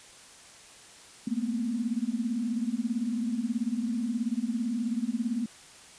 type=tone cluster; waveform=sine; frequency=216.4 / 233.4 / 251.7 Hz; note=A3 / A#3 / B3; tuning=-29 / +2 / +33 cents; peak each=-33 / -30 / -33 dBFS; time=1.27-5.46 s; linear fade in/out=5 ms; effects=white hiss -51 dBFS RMS until 5.98 s + resampled to 22050 Hz